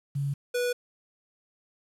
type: tone pair in turn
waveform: sine / square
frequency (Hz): 140.5 / 489.5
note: C#3 / B4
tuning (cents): +24 / -15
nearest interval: octave + minor seventh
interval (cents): 2161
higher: second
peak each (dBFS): -26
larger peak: neither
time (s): 0.15-0.34 / 0.54-0.73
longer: neither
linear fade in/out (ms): 10
effects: resampled to 32000 Hz + 9-bit